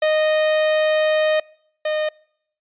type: tone pair in turn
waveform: 45% pulse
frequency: 619 / 614.4 Hz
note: D#5 / D#5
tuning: -9 / -22 cents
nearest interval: unison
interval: 13 cents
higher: first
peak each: -15 / -19 dBFS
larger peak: first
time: 0.02-1.4 / 1.85-2.09 s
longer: first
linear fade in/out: 5 ms
effects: noise-tail reverb RT60 0.7 s tail -26 dB re dry + resampled to 8000 Hz